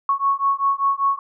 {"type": "beating tone pair", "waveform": "sine", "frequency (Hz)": [1103, 1108.1], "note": ["C#6", "C#6"], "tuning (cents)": [-9, -1], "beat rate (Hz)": 5.1, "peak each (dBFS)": -20, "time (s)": [0.09, 1.19], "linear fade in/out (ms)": 2, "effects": []}